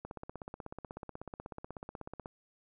click train, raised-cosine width 1 ms, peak -28 dBFS, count 37, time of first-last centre 0.05-2.259 s, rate 16.3 Hz, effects none

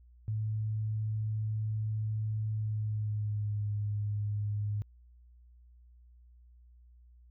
sine tone with pitch glide, 108.3 to 103.95 Hz, A2 to G#2, -27 to +2 cents, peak -30 dBFS, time 0.28-4.82 s, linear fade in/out 0 ms, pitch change -71 cents, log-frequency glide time 2.52-3.62 s, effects added 60 Hz sine -55 dBFS peak until 7.3 s

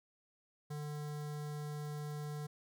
square tone with notch filter, 148.7 Hz, D3, 22 cents sharp, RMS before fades -42 dBFS, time 0.7-2.47 s, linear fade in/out 10 ms, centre 2600 Hz, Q 1.5, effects none

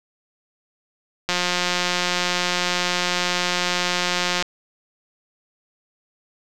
click train, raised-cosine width 0.2 ms, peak -4 dBFS, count 559, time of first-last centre 1.29-4.425 s, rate 178 Hz, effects none

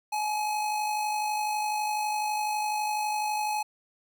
square tone with amplitude modulation, 847 Hz, G#5, 34 cents sharp, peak -26 dBFS, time 0.12-3.63 s, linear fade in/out 10 ms, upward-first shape sine, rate 52 Hz, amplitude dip 35%, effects none

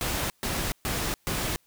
pink noise bursts, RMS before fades -29 dBFS, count 4, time 0.01-1.56 s, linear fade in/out 0 ms, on 290 ms, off 130 ms, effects white hiss -66 dBFS RMS until 1.66 s

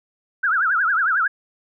sine tone with vibrato, 1452 Hz, F#6, 33 cents flat, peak -16 dBFS, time 0.43-1.28 s, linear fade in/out 10 ms, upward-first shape triangle, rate 11 Hz, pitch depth 250 cents each way, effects none

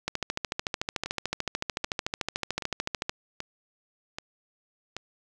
two click trains, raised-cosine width 0.2 ms, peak -17 / -11 dBFS, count 6 / 42, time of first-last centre 1.06-4.966 / 0.08-3.095 s, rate 1.28 / 13.6 Hz, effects none

